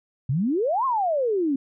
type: exponential two-way sweep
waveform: sine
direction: up then down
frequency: 120.8 to 1101 to 262.2 Hz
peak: -20 dBFS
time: 0.29-1.56 s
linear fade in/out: 5 ms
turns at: 0.85 s
effects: none